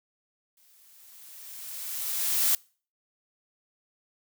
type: noise with exponential growth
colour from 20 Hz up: blue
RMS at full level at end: -22 dBFS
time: 0.57-2.55 s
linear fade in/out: 2 ms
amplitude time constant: 430 ms
effects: noise-tail reverb RT60 0.4 s tail -25 dB re dry